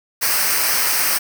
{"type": "noise with comb filter", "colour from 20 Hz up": "white", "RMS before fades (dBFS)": -18, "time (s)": [0.21, 1.19], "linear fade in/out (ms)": 20, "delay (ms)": 0.28, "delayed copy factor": -0.65, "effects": []}